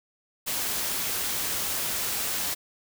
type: noise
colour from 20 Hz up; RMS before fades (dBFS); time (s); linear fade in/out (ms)
white; -29; 0.46-2.55; 20
effects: none